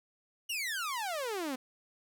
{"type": "exponential sweep", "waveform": "sawtooth", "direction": "down", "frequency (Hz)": [2960, 246.9], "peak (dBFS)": -30, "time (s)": [0.49, 1.56], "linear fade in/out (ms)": 10, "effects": []}